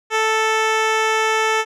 10% pulse tone with low-pass filter, 440 Hz, A4, in tune, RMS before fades -18 dBFS, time 0.1-1.65 s, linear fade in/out 50 ms, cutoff 6500 Hz, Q 0.63, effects none

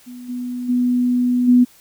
sine tone with level steps, 246.9 Hz, B3, in tune, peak -32 / -23 / -14 / -8 dBFS, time 0.06-1.65 s, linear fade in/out 20 ms, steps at 0.28 / 0.68 / 1.47 s, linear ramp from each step 20 ms, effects white hiss -50 dBFS RMS until 1.8 s

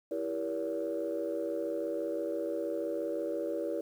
sine chord, E diminished seventh, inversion none, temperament just, 329.6 / 395.6 / 474.7 / 569.6 Hz, E4 / G4 / Bb4 / Db5, 0 / +16 / +31 / +47 cents, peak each -36 / -39 / -36 / -35 dBFS, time 0.11-3.81 s, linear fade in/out 5 ms, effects tanh soft clip ceiling -24 dBFS + 10-bit

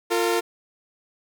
sawtooth tone pair together, 349.2 / 455 Hz, F4 / A#4, 0 / -42 cents, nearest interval perfect fourth, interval 458 cents, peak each -19 dBFS, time 0.1-0.41 s, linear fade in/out 20 ms, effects none

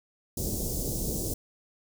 pink band-stop noise, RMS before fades -31 dBFS, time 0.37-1.34 s, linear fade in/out 5 ms, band 510 to 5800 Hz, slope 24 dB/octave, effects none

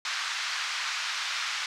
pink band-pass noise, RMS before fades -32 dBFS, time 0.05-1.66 s, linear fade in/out 2 ms, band 1200 to 5900 Hz, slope 24 dB/octave, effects none

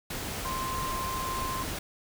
sine tone in noise, 1046.5 Hz, C6, in tune, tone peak -32 dBFS, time 0.45-1.63 s, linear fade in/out 5 ms, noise pink, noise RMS -35 dBFS, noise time 0.1-1.79 s, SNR 0 dB, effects none

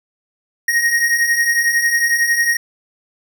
square beating tone pair, 1864.7 / 1875.7 Hz, A#6 / A#6, 0 / +10 cents, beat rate 11 Hz, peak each -21 / -15 dBFS, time 0.68-2.57 s, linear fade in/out 5 ms, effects none

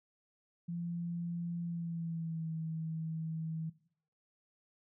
sine tone with pitch glide, 171.3 to 160.75 Hz, F3 to E3, -33 to -43 cents, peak -36 dBFS, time 0.68-3.7 s, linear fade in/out 10 ms, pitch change -110 cents, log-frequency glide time 1.62-2.51 s, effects noise-tail reverb RT60 0.6 s tail -18 dB re dry

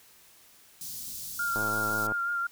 white band-stop noise, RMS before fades -39 dBFS, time 0.81-2.07 s, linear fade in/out 2 ms, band 230 to 4200 Hz, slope 24 dB/octave
sine tone with vibrato, 1396.9 Hz, F6, in tune, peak -27 dBFS, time 1.39-2.47 s, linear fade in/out 5 ms, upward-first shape sine, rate 5.7 Hz, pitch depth 24 cents each way
click train, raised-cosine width 1 ms, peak -21 dBFS, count 61, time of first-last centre 1.56-2.121 s, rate 107 Hz
effects white hiss -57 dBFS RMS until 2.51 s

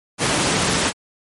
pink high-pass noise, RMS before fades -19 dBFS, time 0.18-0.93 s, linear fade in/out 50 ms, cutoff 120 Hz, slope 12 dB/octave, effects MP3 48 kbps

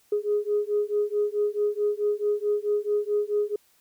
sine beating tone pair, 413.3 / 417.9 Hz, G#4 / G#4, -8 / +11 cents, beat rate 4.6 Hz, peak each -25 dBFS, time 0.12-3.56 s, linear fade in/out 5 ms, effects tanh soft clip ceiling -15 dBFS + white hiss -63 dBFS RMS until 3.8 s

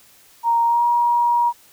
sine tone with pitch glide, 932.3 to 952.4 Hz, A#5 to A#5, 0 to +37 cents, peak -14 dBFS, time 0.43-1.53 s, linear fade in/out 50 ms, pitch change +37 cents, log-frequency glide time 0.65-0.84 s, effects white hiss -51 dBFS RMS until 1.72 s

